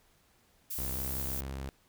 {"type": "noise", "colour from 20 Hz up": "violet", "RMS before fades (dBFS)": -37, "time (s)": [0.7, 1.41], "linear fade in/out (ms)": 10}
{"type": "tone with pitch glide", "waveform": "sawtooth", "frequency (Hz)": [65.41, 67.21], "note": ["C2", "C2"], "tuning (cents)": [0, 47], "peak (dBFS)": -33, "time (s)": [0.78, 1.69], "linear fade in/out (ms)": 0, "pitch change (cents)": 47, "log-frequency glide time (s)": [0.98, 1.24]}
{"effects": ["pink hiss -67 dBFS RMS until 1.88 s"]}